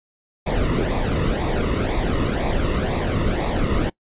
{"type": "noise with flanger", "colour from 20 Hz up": "brown", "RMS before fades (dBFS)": -21, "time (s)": [0.46, 3.9], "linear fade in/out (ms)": 10, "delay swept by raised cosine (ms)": [0.66, 1.29], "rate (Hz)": 2, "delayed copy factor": -0.65, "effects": ["noise-tail reverb RT60 0.1 s tail -23 dB re dry", "resampled to 8000 Hz"]}